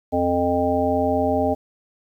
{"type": "harmonic tone", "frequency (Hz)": 87.8, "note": "F2", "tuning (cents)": 10, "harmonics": [1, 3, 5, 7, 9], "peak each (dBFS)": [-29, -23, -25, -22, -24], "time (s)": [0.12, 1.55], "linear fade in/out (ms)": 20, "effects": ["9-bit"]}